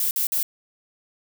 violet noise bursts, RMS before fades -23 dBFS, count 3, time 0-0.43 s, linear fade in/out 2 ms, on 110 ms, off 50 ms, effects none

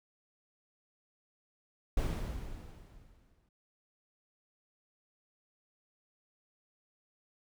brown noise with exponential decay, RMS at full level -30 dBFS, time 1.97-3.49 s, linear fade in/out 5 ms, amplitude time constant 330 ms, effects none

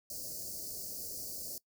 white band-stop noise, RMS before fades -42 dBFS, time 0.1-1.58 s, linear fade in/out 2 ms, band 680 to 4400 Hz, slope 96 dB/octave, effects noise-tail reverb RT60 0.1 s tail -21 dB re dry

